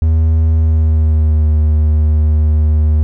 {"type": "tone with pitch glide", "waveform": "triangle", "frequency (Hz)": [79.9, 76.65], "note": ["D#2", "D#2"], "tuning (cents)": [47, -25], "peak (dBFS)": -6, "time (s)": [0.02, 3.03], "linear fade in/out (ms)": 0, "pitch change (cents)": -72, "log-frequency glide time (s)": [0.54, 1.51], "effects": []}